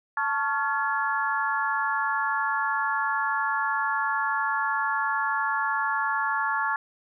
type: tone cluster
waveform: sine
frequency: 882 / 1111 / 1388 / 1701 Hz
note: A5 / C#6 / F6 / G#6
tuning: +4 / +4 / -11 / +41 cents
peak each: -29 dBFS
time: 0.17-6.76 s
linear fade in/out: 2 ms
effects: none